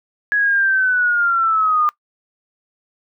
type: linear sweep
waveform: sine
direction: down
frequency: 1679 to 1206 Hz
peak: -13 dBFS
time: 0.32-1.89 s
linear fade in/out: 0 ms
effects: noise-tail reverb RT60 0.1 s tail -21 dB re dry